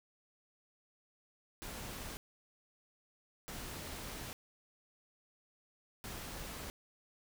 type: noise bursts at uneven times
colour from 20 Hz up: pink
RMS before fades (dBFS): -45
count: 3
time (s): 1.62-2.17 / 3.48-4.33 / 6.04-6.7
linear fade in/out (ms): 0
effects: none